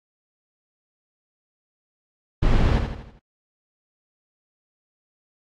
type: noise with echo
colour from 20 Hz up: brown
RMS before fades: -19 dBFS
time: 2.42-2.79 s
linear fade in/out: 10 ms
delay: 81 ms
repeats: 5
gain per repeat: -6 dB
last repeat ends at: 3.195 s
effects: low-pass 4000 Hz 12 dB/octave + AAC 48 kbps

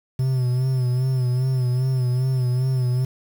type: tone with vibrato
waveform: triangle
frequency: 127.7 Hz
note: C3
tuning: 42 cents flat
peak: -16 dBFS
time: 0.19-3.05 s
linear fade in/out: 5 ms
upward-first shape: sine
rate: 2.5 Hz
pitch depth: 55 cents each way
effects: 7-bit

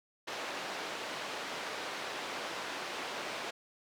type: band-pass noise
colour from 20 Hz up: pink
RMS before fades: -40 dBFS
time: 0.27-3.51 s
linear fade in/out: 10 ms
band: 440 to 4300 Hz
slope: 12 dB/octave
effects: none

